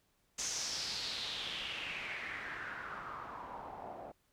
white noise with low-pass filter sweep, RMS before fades -42 dBFS, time 0.38-4.12 s, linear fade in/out 10 ms, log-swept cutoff 6600 to 660 Hz, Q 4.3, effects pink hiss -75 dBFS RMS until 4.32 s

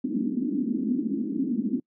white band-pass noise, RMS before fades -27 dBFS, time 0.04-1.8 s, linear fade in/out 5 ms, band 220 to 290 Hz, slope 48 dB/octave, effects noise-tail reverb RT60 0.1 s tail -26 dB re dry

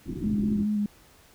white low-pass noise, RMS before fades -33 dBFS, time 0.05-0.66 s, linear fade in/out 50 ms, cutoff 360 Hz, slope 96 dB/octave
sine tone with vibrato, 208.8 Hz, G#3, 10 cents sharp, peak -23 dBFS, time 0.24-0.86 s, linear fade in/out 2 ms, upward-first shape square, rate 4.8 Hz, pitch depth 19 cents each way
effects pink hiss -56 dBFS RMS until 1.34 s

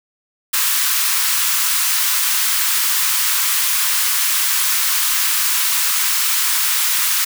white high-pass noise, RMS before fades -17 dBFS, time 0.53-7.25 s, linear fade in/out 10 ms, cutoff 960 Hz, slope 48 dB/octave, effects none

